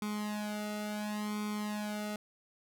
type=tone with flanger; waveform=sawtooth; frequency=210 Hz; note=G#3; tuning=19 cents sharp; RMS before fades=-37 dBFS; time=0.02-2.16 s; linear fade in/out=2 ms; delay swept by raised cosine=0.87 to 1.47 ms; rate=0.71 Hz; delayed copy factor=+1; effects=none